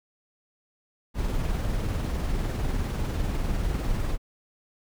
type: noise with tremolo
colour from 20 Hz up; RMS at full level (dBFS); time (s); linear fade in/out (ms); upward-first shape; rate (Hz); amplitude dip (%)
brown; -25; 1.14-4.18; 50; triangle; 20; 40
effects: none